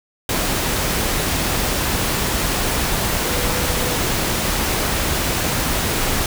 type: tone in noise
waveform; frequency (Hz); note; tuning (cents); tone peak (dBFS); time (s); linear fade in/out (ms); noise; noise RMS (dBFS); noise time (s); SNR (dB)
sine; 493.9; B4; 0; -28; 3.24-3.96; 2; pink; -20; 0.29-6.26; -11
effects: none